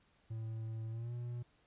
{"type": "tone with pitch glide", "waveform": "triangle", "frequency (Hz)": [111.8, 120.52], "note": ["A2", "B2"], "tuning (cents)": [28, -42], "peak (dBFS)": -37, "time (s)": [0.3, 1.43], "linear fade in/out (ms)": 10, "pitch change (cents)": 130, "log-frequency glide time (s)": [0.9, 1.13], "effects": ["pink hiss -72 dBFS RMS until 1.66 s", "resampled to 8000 Hz"]}